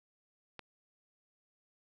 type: click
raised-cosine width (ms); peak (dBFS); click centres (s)
0.3; -28; 0.593
effects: none